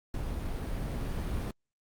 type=noise with level ramp; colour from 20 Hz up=brown; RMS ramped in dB=-35 to -32 dBFS; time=0.14-1.51 s; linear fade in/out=2 ms; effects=Opus 48 kbps